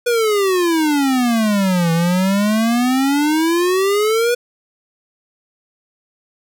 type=exponential two-way sweep; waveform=square; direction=down then up; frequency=489.1 to 163.8 to 489.1 Hz; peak=-14 dBFS; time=0.06-4.35 s; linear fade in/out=10 ms; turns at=1.92 s; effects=none